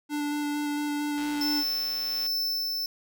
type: tone with vibrato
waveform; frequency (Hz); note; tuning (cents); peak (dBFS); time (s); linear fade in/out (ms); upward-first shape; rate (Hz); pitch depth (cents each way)
square; 293.7; D4; 0; -28; 0.09-1.64; 50; square; 4.4; 8
type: click train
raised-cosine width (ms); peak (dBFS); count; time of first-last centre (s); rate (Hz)
0.2; -25; 130; 1.18-2.264; 119
type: tone with tremolo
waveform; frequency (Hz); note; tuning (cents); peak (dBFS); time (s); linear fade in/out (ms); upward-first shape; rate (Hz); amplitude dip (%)
square; 5300; E8; +9; -26; 1.41-2.86; 2; sine; 1.3; 25
effects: none